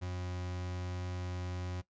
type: tone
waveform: 40% pulse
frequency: 90.1 Hz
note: F#2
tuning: 45 cents flat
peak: -36 dBFS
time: 0.01-1.82 s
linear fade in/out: 20 ms
effects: noise-tail reverb RT60 0.1 s tail -17 dB re dry + resampled to 16000 Hz